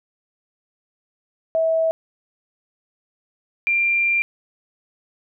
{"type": "tone pair in turn", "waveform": "sine", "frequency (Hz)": [649, 2379], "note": ["E5", "D7"], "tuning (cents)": [-27, 22], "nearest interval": "octave + minor seventh", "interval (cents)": 2249, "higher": "second", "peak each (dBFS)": -16, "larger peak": "neither", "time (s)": [[1.55, 1.91], [3.67, 4.22]], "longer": "second", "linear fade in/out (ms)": 0, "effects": []}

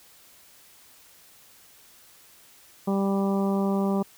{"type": "harmonic tone", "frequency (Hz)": 196.5, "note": "G3", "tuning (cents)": 4, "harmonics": [1, 2, 3, 4, 5, 6], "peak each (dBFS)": [-23, -29, -33, -35, -37, -39], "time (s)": [2.87, 4.03], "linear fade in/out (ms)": 10, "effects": ["white hiss -54 dBFS RMS until 4.17 s"]}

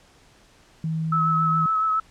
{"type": "tone", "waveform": "sine", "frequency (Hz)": 160.3, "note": "E3", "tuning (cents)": -48, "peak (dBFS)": -23, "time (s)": [0.84, 1.66], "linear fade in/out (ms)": 2}
{"type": "tone with vibrato", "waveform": "sine", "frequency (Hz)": 1295, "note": "E6", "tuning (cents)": -31, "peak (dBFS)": -19, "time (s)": [1.12, 2], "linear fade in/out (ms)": 5, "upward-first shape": "sine", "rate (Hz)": 7.2, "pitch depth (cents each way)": 24}
{"effects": ["pink hiss -55 dBFS RMS until 2.1 s", "low-pass 8000 Hz 12 dB/octave"]}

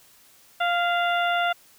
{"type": "harmonic tone with a mistuned harmonic", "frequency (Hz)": 698.5, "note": "F5", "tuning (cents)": 0, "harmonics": [1, 2, 3, 4, 5], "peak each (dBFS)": [-23, -25, -33, -32, -34], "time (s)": [0.6, 1.53], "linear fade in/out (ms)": 10, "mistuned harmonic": 3, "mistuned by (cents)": -37, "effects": ["white hiss -55 dBFS RMS until 1.78 s"]}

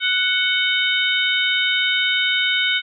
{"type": "harmonic tone with a mistuned harmonic", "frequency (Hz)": 739, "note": "F#5", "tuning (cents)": -2, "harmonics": [2, 3, 4, 5], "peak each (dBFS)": [-22, -22, -22, -22], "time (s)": [0, 2.82], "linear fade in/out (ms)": 50, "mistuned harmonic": 4, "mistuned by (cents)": 49, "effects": []}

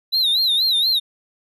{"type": "tone with vibrato", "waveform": "triangle", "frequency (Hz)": 3900, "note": "B7", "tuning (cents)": -23, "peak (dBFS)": -14, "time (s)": [0.12, 1], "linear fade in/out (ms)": 20, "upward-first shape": "sine", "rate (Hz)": 4.2, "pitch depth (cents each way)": 140, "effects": []}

